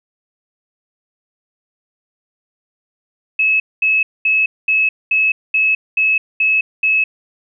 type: tone bursts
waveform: sine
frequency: 2586 Hz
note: E7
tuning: 34 cents flat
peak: -11 dBFS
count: 9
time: 3.39-7.04 s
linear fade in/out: 5 ms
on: 210 ms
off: 220 ms
effects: none